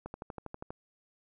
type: click train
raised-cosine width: 1 ms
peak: -26 dBFS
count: 9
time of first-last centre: 0.06-0.705 s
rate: 12.4 Hz
effects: none